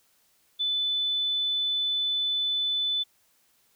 sine tone, 3500 Hz, A7, 10 cents flat, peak -24 dBFS, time 0.59-3.04 s, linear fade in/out 20 ms, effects white hiss -66 dBFS RMS until 3.75 s

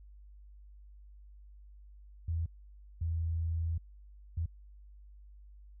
sine tone bursts at uneven times, 82.41 Hz, E2, in tune, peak -30 dBFS, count 3, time 2.28-2.46 / 3.01-3.78 / 4.37-4.46 s, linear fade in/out 5 ms, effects added 50 Hz sine -51 dBFS peak until 5.8 s

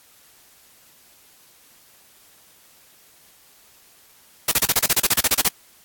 white noise bursts, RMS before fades -17 dBFS, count 15, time 4.48-5.483 s, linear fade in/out 5 ms, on 37 ms, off 32 ms, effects white hiss -53 dBFS RMS until 5.84 s + AAC 64 kbps

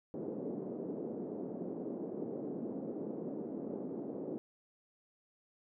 white band-pass noise, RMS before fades -41 dBFS, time 0.14-4.38 s, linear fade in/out 0 ms, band 190 to 440 Hz, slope 24 dB/octave, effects none

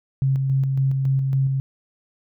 sine tone with tremolo, 134.8 Hz, C#3, 48 cents flat, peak -16 dBFS, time 0.22-1.6 s, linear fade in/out 0 ms, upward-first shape square, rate 3.6 Hz, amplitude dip 30%, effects none

